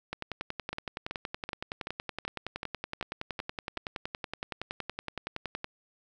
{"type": "two click trains", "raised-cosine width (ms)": 0.3, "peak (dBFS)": [-18, -19], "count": [60, 9], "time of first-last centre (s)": [[0.13, 5.644], [0.73, 3.772]], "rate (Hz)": [10.7, 2.63], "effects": []}